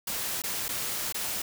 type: noise with dropouts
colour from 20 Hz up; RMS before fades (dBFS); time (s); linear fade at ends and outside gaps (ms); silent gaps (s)
white; -32; 0.07-1.42; 5; 0.42-0.437 / 0.683-0.689 / 1.125-1.144
effects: none